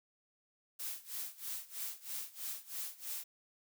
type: noise with tremolo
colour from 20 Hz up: blue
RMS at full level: -40 dBFS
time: 0.79-3.24 s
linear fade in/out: 10 ms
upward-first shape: sine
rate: 3.1 Hz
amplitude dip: 90%
effects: none